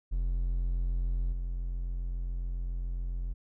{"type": "tone with level steps", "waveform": "triangle", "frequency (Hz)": 43.61, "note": "F1", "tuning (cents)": -2, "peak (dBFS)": [-25, -29], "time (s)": [0.11, 3.34], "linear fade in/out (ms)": 20, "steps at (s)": 1.32, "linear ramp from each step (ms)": 10, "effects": []}